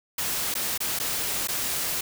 white noise with dropouts, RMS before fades -28 dBFS, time 0.18-2.01 s, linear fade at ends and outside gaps 5 ms, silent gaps 0.541-0.551 / 0.778-0.803 / 0.99-0.998 / 1.474-1.484 s, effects none

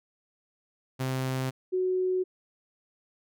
sawtooth / sine tone pair in turn, 130.7 / 369.7 Hz, C3 / F#4, -1 / -1 cents, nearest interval octave + tritone, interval 1800 cents, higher second, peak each -24 dBFS, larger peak neither, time 0.99-1.51 / 1.72-2.24 s, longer neither, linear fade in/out 20 ms, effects none

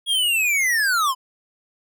square linear sweep, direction down, 3322 to 987.8 Hz, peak -18 dBFS, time 0.06-1.15 s, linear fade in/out 50 ms, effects none

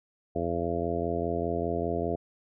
harmonic tone, 85 Hz, F2, 46 cents flat, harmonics 1 / 2 / 3 / 4 / 5 / 6 / 7 / 8, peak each -36 / -37 / -36 / -35 / -33 / -37 / -38 / -33 dBFS, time 0.35-2.16 s, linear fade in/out 10 ms, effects none

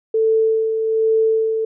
sine tone with tremolo, 443.4 Hz, A4, 13 cents sharp, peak -12 dBFS, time 0.14-1.65 s, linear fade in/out 5 ms, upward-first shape sine, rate 1.2 Hz, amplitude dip 45%, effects none

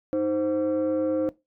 sine tone pair together, 312.1 / 523.2 Hz, D#4 / C5, +5 / 0 cents, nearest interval major sixth, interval 895 cents, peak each -23 dBFS, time 0.13-1.29 s, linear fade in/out 0 ms, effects noise-tail reverb RT60 0.2 s tail -19 dB re dry + tanh soft clip ceiling -19 dBFS

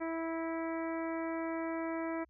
harmonic tone, 327.5 Hz, E4, 11 cents flat, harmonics 1 / 2 / 3 / 4 / 5 / 6 / 7, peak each -36 / -40 / -44 / -47 / -50 / -49 / -51 dBFS, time 0-2.25 s, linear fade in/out 20 ms, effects added 63 Hz sine -66 dBFS peak until 2.29 s

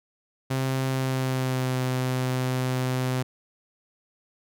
sawtooth tone with pitch glide, 132.1 to 128.27 Hz, C3 to C3, +17 to -34 cents, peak -20 dBFS, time 0.5-3.23 s, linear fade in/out 10 ms, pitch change -51 cents, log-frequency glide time 0.88-1.79 s, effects none

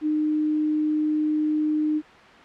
sine tone, 305.4 Hz, D#4, 32 cents flat, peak -20 dBFS, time 0.01-2.02 s, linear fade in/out 50 ms, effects white hiss -46 dBFS RMS until 2.44 s + low-pass 2000 Hz 12 dB/octave

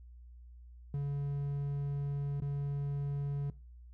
triangle tone with dropouts, 141.8 Hz, C#3, 40 cents sharp, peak -30 dBFS, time 0.94-3.5 s, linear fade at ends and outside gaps 2 ms, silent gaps 2.402-2.42 s, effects noise-tail reverb RT60 0.4 s tail -22 dB re dry + added 60 Hz sine -50 dBFS peak until 3.93 s

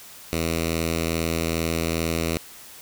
5% pulse tone with notch filter, 82.41 Hz, E2, in tune, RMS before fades -25 dBFS, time 0.33-2.37 s, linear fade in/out 0 ms, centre 870 Hz, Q 0.93, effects white hiss -44 dBFS RMS until 2.81 s

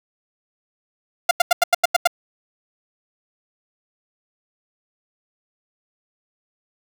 sawtooth tone bursts, 698.5 Hz, F5, in tune, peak -7 dBFS, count 8, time 1.29-2.074 s, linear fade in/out 5 ms, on 21 ms, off 88 ms, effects none

